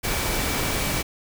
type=tone in noise; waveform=sine; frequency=2300 Hz; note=D7; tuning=37 cents flat; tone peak=-35 dBFS; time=0.03-1.03 s; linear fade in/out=20 ms; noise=pink; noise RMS=-25 dBFS; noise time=0.03-1.03 s; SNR=-13 dB; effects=none